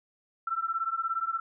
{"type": "beating tone pair", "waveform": "sine", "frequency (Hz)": [1332, 1349], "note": ["E6", "E6"], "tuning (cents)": [18, 40], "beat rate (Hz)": 17, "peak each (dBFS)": [-31, -31], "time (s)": [0.47, 1.4], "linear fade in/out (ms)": 5, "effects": []}